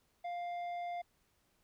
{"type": "tone with tanh clipping", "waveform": "sine", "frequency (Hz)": 700, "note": "F5", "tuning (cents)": 4, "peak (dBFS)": -39, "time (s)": [0.24, 1.02], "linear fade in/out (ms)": 10, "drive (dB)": 8, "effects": ["pink hiss -75 dBFS RMS until 1.63 s"]}